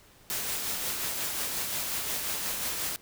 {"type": "noise with tremolo", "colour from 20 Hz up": "white", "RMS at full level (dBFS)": -31, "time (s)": [0.3, 2.96], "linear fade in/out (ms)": 0, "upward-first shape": "sine", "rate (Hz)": 5.6, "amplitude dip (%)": 30, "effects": ["pink hiss -57 dBFS RMS until 3.01 s"]}